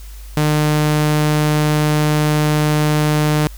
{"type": "tone", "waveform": "sawtooth", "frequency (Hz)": 151.2, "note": "D#3", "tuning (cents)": -49, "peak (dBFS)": -9, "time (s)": [0.37, 3.47], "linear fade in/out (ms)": 0, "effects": ["added 50 Hz sine -31 dBFS peak until 3.57 s", "white hiss -44 dBFS RMS until 3.57 s"]}